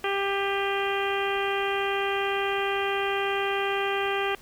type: harmonic tone with a mistuned harmonic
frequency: 395.6 Hz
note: G4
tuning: 16 cents sharp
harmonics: 1 / 2 / 3 / 4 / 5 / 6 / 7 / 8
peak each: -28 / -31 / -33 / -34 / -35 / -36 / -36 / -37 dBFS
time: 0.04-4.35 s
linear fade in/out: 2 ms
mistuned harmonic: 6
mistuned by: +33 cents
effects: pink hiss -52 dBFS RMS until 4.41 s